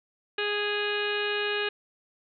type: harmonic tone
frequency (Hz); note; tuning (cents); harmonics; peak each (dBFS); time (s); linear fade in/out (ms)
413.9; G#4; -6; 1 / 2 / 3 / 4 / 5 / 6 / 7 / 8 / 9 / 10; -30 / -40 / -39 / -32 / -43 / -34 / -34 / -46 / -40 / -45; 0.38-1.69; 5
effects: none